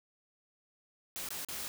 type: noise with dropouts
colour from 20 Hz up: white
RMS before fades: -40 dBFS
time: 1.16-1.68 s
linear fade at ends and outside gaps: 0 ms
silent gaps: 1.288-1.305 / 1.448-1.486 s
effects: none